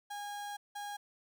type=tone bursts at uneven times; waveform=35% pulse; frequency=819 Hz; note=G#5; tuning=24 cents flat; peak=-38 dBFS; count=2; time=0.1-0.57 / 0.75-0.97 s; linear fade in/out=10 ms; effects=none